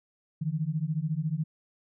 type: beating tone pair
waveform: sine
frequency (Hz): 149.4 / 163.4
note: D3 / E3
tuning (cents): +30 / -15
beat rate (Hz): 14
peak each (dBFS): -30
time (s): 0.41-1.44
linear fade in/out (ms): 10
effects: none